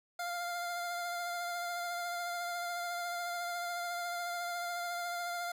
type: tone with vibrato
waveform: 25% pulse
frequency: 698.5 Hz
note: F5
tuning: in tune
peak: -32 dBFS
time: 0.19-5.52 s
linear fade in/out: 5 ms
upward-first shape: triangle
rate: 14 Hz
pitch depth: 21 cents each way
effects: none